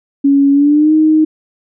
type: tone with pitch glide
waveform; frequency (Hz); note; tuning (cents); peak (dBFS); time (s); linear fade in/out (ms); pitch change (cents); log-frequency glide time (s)
sine; 279.2 to 311.6; C#4 to D#4; +13 to +3; -6; 0.24-1.25; 10; +190; 0.52-0.93
effects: none